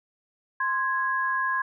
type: tone pair together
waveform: sine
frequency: 1046.5 / 1657.1 Hz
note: C6 / G#6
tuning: 0 / -4 cents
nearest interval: minor sixth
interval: 796 cents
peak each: -26 dBFS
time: 0.6-1.62 s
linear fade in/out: 5 ms
effects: none